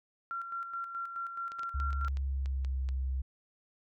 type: tone with tremolo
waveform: sine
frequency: 1370 Hz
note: F6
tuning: 34 cents flat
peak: -34 dBFS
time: 0.31-2.08 s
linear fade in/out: 0 ms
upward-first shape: square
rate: 4.7 Hz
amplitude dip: 50%
type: clicks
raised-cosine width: 0.2 ms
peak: -31 dBFS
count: 11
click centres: 1.519 / 1.594 / 1.633 / 1.801 / 1.93 / 2.048 / 2.083 / 2.171 / 2.459 / 2.648 / 2.889 s
type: tone with pitch glide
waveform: sine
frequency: 68.3 to 65.67 Hz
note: C#2 to C2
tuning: -25 to +7 cents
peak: -30 dBFS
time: 1.74-3.22 s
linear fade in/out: 10 ms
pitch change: -68 cents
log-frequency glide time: 2.13-2.81 s
effects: none